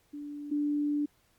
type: tone pair in turn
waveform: sine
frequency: 291.6 / 293 Hz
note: D4 / D4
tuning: -12 / -4 cents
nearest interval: unison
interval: 8 cents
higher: second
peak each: -37 / -26 dBFS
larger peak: second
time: 0.13-0.51 / 0.51-1.06 s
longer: second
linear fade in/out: 10 ms
effects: pink hiss -68 dBFS RMS until 1.38 s + MP3 96 kbps